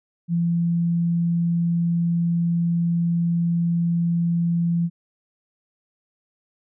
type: tone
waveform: sine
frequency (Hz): 170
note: F3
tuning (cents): -46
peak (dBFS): -18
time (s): 0.28-4.9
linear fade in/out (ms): 50
effects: none